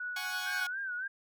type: tone with tremolo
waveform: sine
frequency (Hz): 1470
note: F#6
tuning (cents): -12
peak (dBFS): -34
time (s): 0-0.64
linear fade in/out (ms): 5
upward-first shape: triangle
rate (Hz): 3.6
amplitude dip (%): 45
type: chord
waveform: 10% pulse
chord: F# suspended second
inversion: none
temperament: equal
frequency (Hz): 740 / 830.6 / 1108.7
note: F#5 / G#5 / C#6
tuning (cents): 0 / 0 / 0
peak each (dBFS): -33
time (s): 0.16-0.67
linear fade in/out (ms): 5
type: tone with vibrato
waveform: sine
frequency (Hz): 1525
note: G6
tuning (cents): -48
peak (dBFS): -34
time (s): 0.46-1.08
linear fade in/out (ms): 10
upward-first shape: sine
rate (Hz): 3.6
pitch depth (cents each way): 98
effects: none